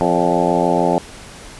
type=harmonic tone with a mistuned harmonic; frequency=86.7 Hz; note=F2; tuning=12 cents flat; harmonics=2 / 3 / 4 / 5 / 6 / 7 / 8 / 9 / 10; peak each=-22 / -22 / -22 / -22 / -22 / -22 / -22 / -22 / -22 dBFS; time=0.01-0.98 s; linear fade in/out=0 ms; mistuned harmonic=6; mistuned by=+50 cents; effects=pink hiss -37 dBFS RMS until 1.59 s + resampled to 24000 Hz